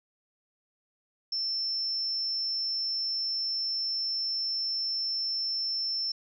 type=tone; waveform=sine; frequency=5350 Hz; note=E8; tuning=25 cents sharp; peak=-28 dBFS; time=1.32-6.12 s; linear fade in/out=5 ms; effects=none